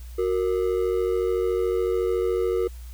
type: ring-modulated tone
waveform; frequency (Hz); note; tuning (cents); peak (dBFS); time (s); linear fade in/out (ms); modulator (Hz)
triangle; 416; G#4; +3; -16; 0.18-2.68; 10; 46.9
effects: added 60 Hz sine -36 dBFS peak until 2.93 s + white hiss -53 dBFS RMS until 2.93 s